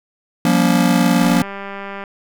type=chord; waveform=square; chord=G half-diminished seventh; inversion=third; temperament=just; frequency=176.4 / 196 / 235.2 / 282.2 Hz; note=F3 / G3 / Bb3 / Db4; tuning=+18 / 0 / +16 / +31 cents; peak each=-17 / -22 / -17 / -19 dBFS; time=0.45-1.42 s; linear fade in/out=2 ms
type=click train; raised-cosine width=0.5 ms; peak=-15 dBFS; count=163; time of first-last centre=1.22-2.038 s; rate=198 Hz
effects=none